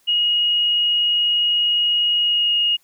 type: tone with pitch glide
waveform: sine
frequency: 2883 to 2863 Hz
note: F#7 to F7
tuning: -46 to +42 cents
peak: -15 dBFS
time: 0.07-2.77 s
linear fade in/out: 20 ms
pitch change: -12 cents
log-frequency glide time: 2.21-2.56 s
effects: white hiss -60 dBFS RMS until 2.83 s